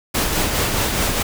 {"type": "noise with tremolo", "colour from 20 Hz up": "pink", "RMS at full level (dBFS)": -18, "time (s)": [0.14, 1.23], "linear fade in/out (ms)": 10, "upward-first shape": "triangle", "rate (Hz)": 4.8, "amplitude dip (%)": 40, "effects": []}